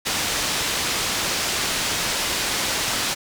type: low-pass noise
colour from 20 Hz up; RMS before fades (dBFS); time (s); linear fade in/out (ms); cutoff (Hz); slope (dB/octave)
white; -24; 0.05-3.15; 20; 6300; 12
effects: none